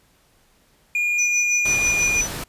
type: tone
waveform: triangle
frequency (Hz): 2427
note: D#7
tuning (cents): -44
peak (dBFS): -17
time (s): 0.95-2.21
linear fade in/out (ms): 2
type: tone with tremolo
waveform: sine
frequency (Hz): 5970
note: F#8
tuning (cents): +15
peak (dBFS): -19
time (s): 1.18-2.28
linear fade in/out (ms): 10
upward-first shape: sine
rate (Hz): 6.1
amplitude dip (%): 75
type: noise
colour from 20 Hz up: pink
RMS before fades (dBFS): -30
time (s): 1.65-2.44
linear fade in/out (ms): 5
effects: pink hiss -59 dBFS RMS until 2.48 s + resampled to 32000 Hz

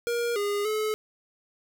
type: tone with pitch steps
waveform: square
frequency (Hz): 473.1 / 408.6 / 430.2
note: A#4 / G#4 / A4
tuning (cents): +26 / -28 / -39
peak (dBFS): -26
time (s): 0.07-0.94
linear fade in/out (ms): 0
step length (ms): 290
effects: none

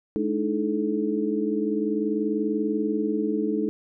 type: tone cluster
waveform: sine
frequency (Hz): 212.5 / 298 / 318.4 / 432.2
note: G#3 / D4 / D#4 / A4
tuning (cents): +40 / +25 / +40 / -31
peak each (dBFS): -28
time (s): 0.16-3.69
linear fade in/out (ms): 0
effects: none

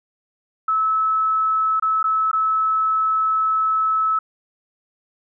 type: tone with dropouts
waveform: sine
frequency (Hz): 1300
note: E6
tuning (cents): -24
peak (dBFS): -16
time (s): 0.68-4.19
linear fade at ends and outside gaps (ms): 5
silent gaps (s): 1.798-1.823 / 2.029-2.04 / 2.315-2.33
effects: none

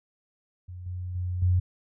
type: tone with level steps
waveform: sine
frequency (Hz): 90.2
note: F#2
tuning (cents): -44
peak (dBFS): -37 / -31 / -27 / -19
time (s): 0.68-1.6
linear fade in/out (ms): 10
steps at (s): 0.86 / 1.15 / 1.42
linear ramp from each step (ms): 5
effects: none

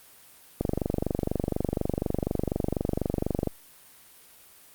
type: click train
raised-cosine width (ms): 2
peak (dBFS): -12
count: 70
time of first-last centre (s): 0.61-3.473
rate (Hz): 24.1
effects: white hiss -53 dBFS RMS until 4.74 s + Opus 32 kbps

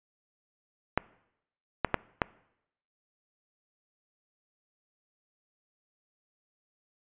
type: clicks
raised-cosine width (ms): 0.5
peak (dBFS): -8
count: 4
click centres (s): 0.976 / 1.847 / 1.943 / 2.218
effects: noise-tail reverb RT60 0.8 s tail -22 dB re dry + resampled to 8000 Hz

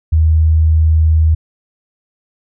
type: tone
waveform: sine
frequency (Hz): 79.3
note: D#2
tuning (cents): +33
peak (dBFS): -7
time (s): 0.12-1.35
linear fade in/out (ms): 10
effects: none

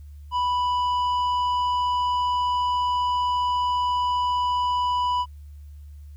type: tone with tanh clipping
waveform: sine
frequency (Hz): 987.8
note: B5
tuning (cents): 0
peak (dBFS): -22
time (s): 0.31-5.26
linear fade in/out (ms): 50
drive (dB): 8
effects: added 73 Hz sine -39 dBFS peak until 6.16 s + white hiss -67 dBFS RMS until 6.16 s

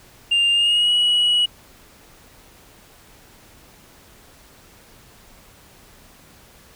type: tone with pitch glide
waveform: sine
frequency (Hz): 2799 to 2921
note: F7 to F#7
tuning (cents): +3 to -23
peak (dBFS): -12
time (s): 0.31-1.46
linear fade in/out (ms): 10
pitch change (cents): +74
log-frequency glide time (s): 0.52-0.92
effects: tanh soft clip ceiling -13 dBFS + pink hiss -49 dBFS RMS until 6.75 s

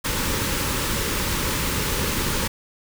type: band-stop noise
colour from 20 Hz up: pink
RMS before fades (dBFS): -24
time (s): 0.04-2.48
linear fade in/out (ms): 10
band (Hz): 590 to 830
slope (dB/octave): 96
effects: none

